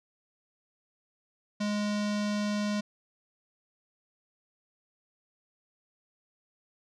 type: tone with low-pass filter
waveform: square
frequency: 207.7 Hz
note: G#3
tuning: in tune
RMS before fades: -30 dBFS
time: 1.6-2.81 s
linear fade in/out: 10 ms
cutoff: 5600 Hz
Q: 1.6
effects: none